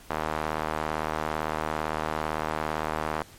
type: tone with band-pass filter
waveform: sawtooth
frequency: 77.78 Hz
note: D#2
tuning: in tune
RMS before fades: -30 dBFS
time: 0.1-3.23 s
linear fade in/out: 0 ms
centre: 1000 Hz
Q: 1.2
effects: pink hiss -51 dBFS RMS until 3.38 s + MP3 64 kbps